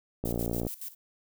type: click train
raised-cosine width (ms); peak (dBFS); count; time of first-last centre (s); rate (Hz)
2; -18; 26; 0.24-0.667; 58.5
type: noise with tremolo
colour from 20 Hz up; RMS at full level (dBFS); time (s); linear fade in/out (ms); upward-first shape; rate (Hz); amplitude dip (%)
violet; -38; 0.25-0.95; 10; square; 7.1; 80
effects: none